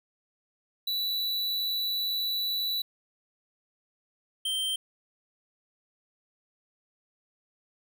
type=tone pair in turn; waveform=square; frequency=3951 / 3136 Hz; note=B7 / G7; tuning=0 / 0 cents; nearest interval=major third; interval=400 cents; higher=first; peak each=-28 dBFS; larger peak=neither; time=0.87-2.82 / 4.45-4.76 s; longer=first; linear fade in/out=5 ms; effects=none